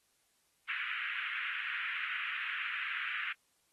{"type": "band-pass noise", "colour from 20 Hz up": "pink", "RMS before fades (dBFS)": -38, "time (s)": [0.68, 3.33], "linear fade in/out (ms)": 10, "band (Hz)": [1400, 2800], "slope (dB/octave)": 48, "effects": ["white hiss -74 dBFS RMS until 3.72 s", "AAC 32 kbps"]}